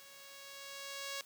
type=tone with level ramp; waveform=5% pulse; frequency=554.4 Hz; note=C#5; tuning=in tune; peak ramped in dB=-45 to -27 dBFS; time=0-1.21 s; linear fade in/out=0 ms; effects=white hiss -60 dBFS RMS until 1.25 s + high-pass 100 Hz 12 dB/octave